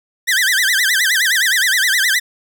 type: tone with vibrato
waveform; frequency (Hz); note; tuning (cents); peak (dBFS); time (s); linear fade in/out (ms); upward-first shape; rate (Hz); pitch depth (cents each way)
sawtooth; 1760; A6; 0; -9; 0.27-2.2; 20; sine; 9.6; 240
effects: none